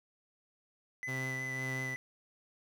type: tone with vibrato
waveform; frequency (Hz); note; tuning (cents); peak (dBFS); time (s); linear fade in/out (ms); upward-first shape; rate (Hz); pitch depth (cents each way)
triangle; 2001; B6; +22; -35; 1.03-1.96; 0; sine; 5.4; 15
type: tone with tremolo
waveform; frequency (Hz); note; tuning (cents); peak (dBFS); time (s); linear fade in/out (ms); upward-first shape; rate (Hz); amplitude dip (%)
sawtooth; 130.7; C3; -1; -33; 1.07-1.96; 20; sine; 1.9; 45
effects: none